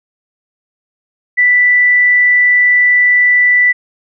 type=tone; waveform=sine; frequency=1975.5 Hz; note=B6; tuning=in tune; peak=-6 dBFS; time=1.37-3.73 s; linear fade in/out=20 ms; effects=none